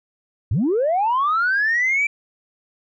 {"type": "linear sweep", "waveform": "sine", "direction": "up", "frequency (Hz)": [77.78, 2349], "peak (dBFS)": -15, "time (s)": [0.51, 2.07], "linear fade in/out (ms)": 5, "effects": ["tanh soft clip ceiling -13 dBFS"]}